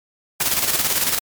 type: noise with tremolo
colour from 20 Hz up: white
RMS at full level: -18 dBFS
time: 0.4-1.19 s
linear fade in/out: 5 ms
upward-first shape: square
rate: 18 Hz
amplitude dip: 50%
effects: MP3 96 kbps